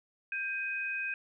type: tone pair together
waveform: sine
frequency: 1587 / 2509 Hz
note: G6 / D#7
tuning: +21 / +14 cents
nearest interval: minor sixth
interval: 793 cents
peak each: -36 / -34 dBFS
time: 0.32-1.14 s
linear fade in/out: 2 ms
effects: none